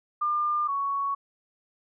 sine tone pair in turn, 1200 / 1114.9 Hz, D6 / C#6, +37 / +10 cents, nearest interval minor second, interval 127 cents, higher first, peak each -23 / -25 dBFS, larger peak first, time 0.21-0.68 / 0.68-1.15 s, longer neither, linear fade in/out 10 ms, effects none

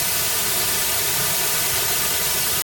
white noise with comb filter, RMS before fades -20 dBFS, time 0-2.62 s, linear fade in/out 0 ms, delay 3.7 ms, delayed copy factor -0.85, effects AAC 64 kbps

